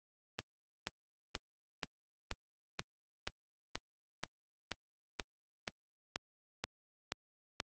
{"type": "click train", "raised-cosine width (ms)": 0.2, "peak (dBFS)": -17, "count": 16, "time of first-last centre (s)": [0.39, 7.602], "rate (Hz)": 2.08, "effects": ["high-pass 60 Hz 12 dB/octave", "Opus 24 kbps"]}